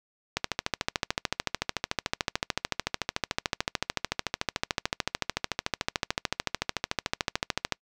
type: click train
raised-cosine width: 0.2 ms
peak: -8 dBFS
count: 101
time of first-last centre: 0.37-7.723 s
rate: 13.6 Hz
effects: noise-tail reverb RT60 0.1 s tail -26 dB re dry